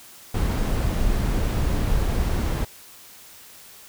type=noise; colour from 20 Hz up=brown; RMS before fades=-22 dBFS; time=0.34-2.65 s; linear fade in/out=5 ms; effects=white hiss -46 dBFS RMS until 3.88 s